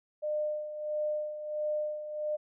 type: tone with tremolo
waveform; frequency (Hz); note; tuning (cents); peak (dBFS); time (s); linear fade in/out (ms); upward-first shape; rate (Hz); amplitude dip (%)
sine; 604; D5; +48; -28; 0.22-2.37; 20; sine; 1.5; 65
effects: none